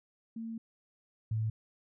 sine tone pair in turn, 226.5 / 110.15 Hz, A#3 / A2, -50 / +2 cents, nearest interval octave, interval 1248 cents, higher first, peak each -37 / -29 dBFS, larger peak second, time 0.36-0.58 / 1.31-1.5 s, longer first, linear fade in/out 5 ms, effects none

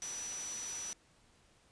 sine tone in noise, 5910 Hz, F#8, 3 cents flat, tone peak -40 dBFS, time 0.02-0.93 s, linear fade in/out 0 ms, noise white, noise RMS -45 dBFS, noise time 0.02-0.93 s, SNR +2 dB, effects pink hiss -67 dBFS RMS until 1.71 s + resampled to 22050 Hz

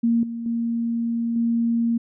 sine tone with level steps, 232.4 Hz, A#3, 5 cents flat, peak -16 / -27 / -21 / -18 dBFS, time 0.03-1.98 s, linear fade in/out 10 ms, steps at 0.23 / 0.46 / 1.36 s, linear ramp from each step 2 ms, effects none

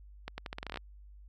accelerating click train, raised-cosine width 0.3 ms, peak -22 dBFS, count 12, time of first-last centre 0.28-0.773 s, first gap 100 ms, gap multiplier 0.82, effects added 50 Hz sine -50 dBFS peak until 1.28 s

